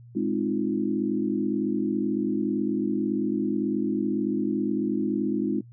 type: chord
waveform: sine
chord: F minor seventh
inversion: first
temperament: equal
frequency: 207.7 / 261.6 / 311.1 / 349.2 Hz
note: Ab3 / C4 / Eb4 / F4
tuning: 0 / 0 / 0 / 0 cents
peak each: -28 / -29 / -28 / -30 dBFS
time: 0.15-5.61 s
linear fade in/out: 10 ms
effects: noise-tail reverb RT60 0.1 s tail -20 dB re dry + added 119 Hz sine -45 dBFS peak until 5.72 s